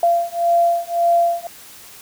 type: beating tone pair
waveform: sine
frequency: 685 / 686.8 Hz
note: F5 / F5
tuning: -34 / -29 cents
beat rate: 1.8 Hz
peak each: -17 dBFS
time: 0.03-1.47 s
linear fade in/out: 2 ms
effects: white hiss -41 dBFS RMS until 2.01 s